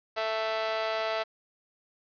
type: tone with amplitude modulation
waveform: sawtooth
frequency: 661 Hz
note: E5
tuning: 5 cents sharp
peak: -20 dBFS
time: 0.16-1.24 s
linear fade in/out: 20 ms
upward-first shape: sine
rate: 219 Hz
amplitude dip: 90%
effects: resampled to 11025 Hz + 8-bit